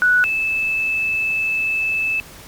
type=tone pair in turn; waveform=sine; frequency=1476 / 2622 Hz; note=F#6 / E7; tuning=-5 / -10 cents; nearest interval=minor seventh; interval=995 cents; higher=second; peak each=-11 / -17 dBFS; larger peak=first; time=0.02-0.24 / 0.24-2.2 s; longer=second; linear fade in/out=0 ms; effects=pink hiss -40 dBFS RMS until 2.47 s + MP3 96 kbps